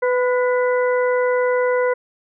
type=harmonic tone with a mistuned harmonic; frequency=498.9 Hz; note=B4; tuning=17 cents sharp; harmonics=1 / 2 / 3 / 4; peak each=-16 / -25 / -27 / -29 dBFS; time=0.02-1.94 s; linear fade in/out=10 ms; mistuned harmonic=3; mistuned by=-43 cents; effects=none